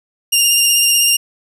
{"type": "tone with vibrato", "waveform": "15% pulse", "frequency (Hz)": 2804, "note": "F7", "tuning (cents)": 6, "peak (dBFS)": -3, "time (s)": [0.32, 1.17], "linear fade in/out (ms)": 10, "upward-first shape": "sine", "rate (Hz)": 16, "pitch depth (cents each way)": 22, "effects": []}